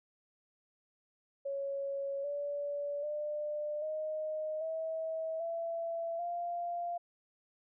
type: tone with pitch steps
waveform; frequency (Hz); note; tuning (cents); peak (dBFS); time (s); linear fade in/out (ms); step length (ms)
sine; 554.4 / 575.6 / 597.6 / 620.5 / 644.2 / 668.9 / 694.5; C#5 / D5 / D5 / D#5 / E5 / E5 / F5; 0 / -35 / +30 / -5 / -40 / +25 / -10; -34; 1.45-6.98; 10; 790
effects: none